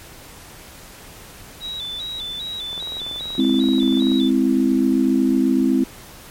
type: tone with vibrato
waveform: sine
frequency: 3674 Hz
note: A#7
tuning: 26 cents flat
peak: -26 dBFS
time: 1.6-4.31 s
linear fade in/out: 50 ms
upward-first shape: square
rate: 2.5 Hz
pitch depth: 78 cents each way
type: click train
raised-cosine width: 1 ms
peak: -23 dBFS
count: 30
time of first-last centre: 2.73-4.118 s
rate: 20.9 Hz
type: chord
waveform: sine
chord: Ab augmented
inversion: none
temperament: equal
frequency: 207.7 / 261.6 / 329.6 Hz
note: Ab3 / C4 / E4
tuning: 0 / 0 / 0 cents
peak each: -21 / -16 / -20 dBFS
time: 3.38-5.84 s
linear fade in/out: 5 ms
effects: pink hiss -41 dBFS RMS until 6.3 s + MP3 64 kbps